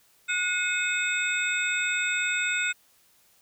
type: tone cluster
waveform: sine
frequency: 1456 / 2162 / 2539 / 3635 / 7700 Hz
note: F#6 / C#7 / D#7 / A#7 / B8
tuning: -28 / -44 / +34 / -44 / -45 cents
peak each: -28 / -31 / -29 / -35 / -35 dBFS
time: 0.28-2.73 s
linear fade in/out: 20 ms
effects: white hiss -62 dBFS RMS until 3.41 s